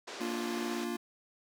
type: band-pass noise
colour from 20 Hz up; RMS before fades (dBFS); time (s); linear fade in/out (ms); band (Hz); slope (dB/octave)
pink; -44; 0.07-0.85; 10; 320 to 6800; 24
type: chord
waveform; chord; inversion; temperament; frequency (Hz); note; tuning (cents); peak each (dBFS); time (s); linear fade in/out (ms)
square; Bb major; none; just; 233.1 / 291.4 / 349.6; Bb3 / D4 / F4; 0 / -13 / +2; -38 / -42 / -38; 0.2-0.97; 10
effects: none